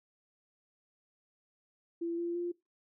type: tone with pitch steps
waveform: sine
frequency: 337.8 / 343.1 / 348.5 Hz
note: E4 / F4 / F4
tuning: +42 / -31 / -4 cents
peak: -32 dBFS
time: 2.01-2.52 s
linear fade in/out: 10 ms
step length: 170 ms
effects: noise-tail reverb RT60 0.2 s tail -21 dB re dry